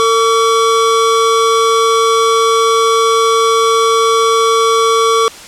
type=tone pair together; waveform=square; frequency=452.6 / 1140.5 Hz; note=A4 / C#6; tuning=+49 / +49 cents; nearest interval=octave + major third; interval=1600 cents; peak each=-12 dBFS; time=0-5.28 s; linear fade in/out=0 ms; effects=white hiss -32 dBFS RMS until 5.47 s + low-pass 8000 Hz 12 dB/octave